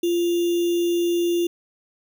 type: tone with sample-and-hold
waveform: sine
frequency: 345.6 Hz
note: F4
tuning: 18 cents flat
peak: -18 dBFS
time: 0.03-1.47 s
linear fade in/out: 5 ms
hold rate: 3150 Hz
effects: none